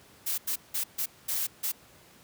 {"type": "noise bursts at uneven times", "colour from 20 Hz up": "blue", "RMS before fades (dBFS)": -30, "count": 6, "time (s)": [[0.26, 0.38], [0.47, 0.56], [0.74, 0.84], [0.98, 1.06], [1.28, 1.47], [1.63, 1.72]], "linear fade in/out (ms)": 10, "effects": ["pink hiss -56 dBFS RMS until 2.23 s", "high-pass 80 Hz 12 dB/octave"]}